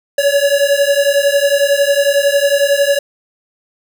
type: beating tone pair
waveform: square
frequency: 560 / 571 Hz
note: C#5 / D5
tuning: +18 / -49 cents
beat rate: 11 Hz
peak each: -14 dBFS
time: 0.18-2.99 s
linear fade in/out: 5 ms
effects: none